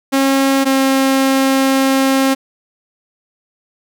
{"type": "tone pair in turn", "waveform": "sawtooth", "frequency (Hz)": [271.3, 268.2], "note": ["C#4", "C4"], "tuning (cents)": [-37, 43], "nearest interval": "unison", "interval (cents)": 20, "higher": "first", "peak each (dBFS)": -7, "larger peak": "neither", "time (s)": [[0.12, 0.65], [0.65, 2.35]], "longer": "second", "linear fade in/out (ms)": 20, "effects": []}